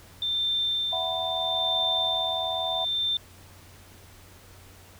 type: tone with tremolo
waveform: sine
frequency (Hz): 3575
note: A7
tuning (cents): +27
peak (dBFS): -23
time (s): 0.22-3.17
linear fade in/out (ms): 2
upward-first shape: sine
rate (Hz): 0.76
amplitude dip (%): 50
type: chord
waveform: sine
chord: E suspended second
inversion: none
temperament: equal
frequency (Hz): 659.3 / 740 / 987.8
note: E5 / F#5 / B5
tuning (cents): 0 / 0 / 0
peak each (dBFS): -32 / -32 / -37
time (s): 0.92-2.85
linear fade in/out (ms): 10
effects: added 91 Hz sine -52 dBFS peak until 4.99 s + pink hiss -52 dBFS RMS until 4.99 s